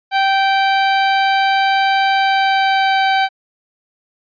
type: tone with pitch glide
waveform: sawtooth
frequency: 779 to 772.7 Hz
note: G5 to G5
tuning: -11 to -25 cents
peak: -8 dBFS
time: 0.11-3.29 s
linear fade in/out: 50 ms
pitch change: -14 cents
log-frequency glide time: 2.14-3.14 s
effects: resampled to 11025 Hz